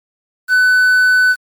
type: tone with quantisation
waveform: triangle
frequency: 1500 Hz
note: F#6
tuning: 23 cents sharp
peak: -6 dBFS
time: 0.48-1.36 s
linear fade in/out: 50 ms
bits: 6
effects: MP3 96 kbps